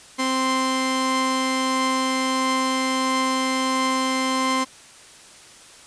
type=tone pair together; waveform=sawtooth; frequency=261.6 / 1044.9 Hz; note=C4 / C6; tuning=0 / -3 cents; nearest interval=2 octaves; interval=2397 cents; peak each=-19 dBFS; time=0.18-4.65 s; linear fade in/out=20 ms; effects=white hiss -46 dBFS RMS until 5.86 s + resampled to 22050 Hz